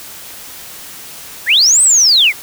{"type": "linear two-way sweep", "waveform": "sine", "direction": "up then down", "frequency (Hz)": [1515, 8370, 1934], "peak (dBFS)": -6, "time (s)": [1.46, 2.33], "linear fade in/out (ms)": 50, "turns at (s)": 1.82, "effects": ["white hiss -32 dBFS RMS until 2.42 s"]}